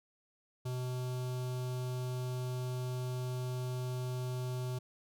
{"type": "tone with notch filter", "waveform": "square", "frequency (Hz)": 126.2, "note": "B2", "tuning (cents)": 38, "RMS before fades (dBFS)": -37, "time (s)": [0.65, 4.79], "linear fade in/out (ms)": 10, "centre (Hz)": 1900, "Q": 1.3, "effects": []}